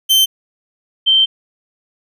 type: tone pair in turn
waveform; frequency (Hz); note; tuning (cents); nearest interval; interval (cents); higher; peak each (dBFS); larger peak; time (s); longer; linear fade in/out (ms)
40% pulse / sine; 3104 / 3122; G7 / G7; -18 / -8; unison; 10; second; -8; neither; 0.09-0.26 / 1.06-1.26; second; 20
effects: none